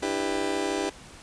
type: chord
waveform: 30% pulse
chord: E minor seventh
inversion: third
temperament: just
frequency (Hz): 296.7 / 329.6 / 395.6 / 494.4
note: D4 / E4 / G4 / B4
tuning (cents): +18 / 0 / +16 / +2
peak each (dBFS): -29 / -30 / -27 / -32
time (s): 0.02-0.9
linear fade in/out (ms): 10
effects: pink hiss -47 dBFS RMS until 1.22 s + resampled to 22050 Hz